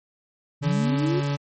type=linear sweep; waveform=sine; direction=up; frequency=140.1 to 370 Hz; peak=-22 dBFS; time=0.61-1.21 s; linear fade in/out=20 ms
type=tone; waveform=40% pulse; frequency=142.8 Hz; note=D3; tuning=48 cents flat; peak=-22 dBFS; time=0.62-1.37 s; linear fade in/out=20 ms
effects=MP3 32 kbps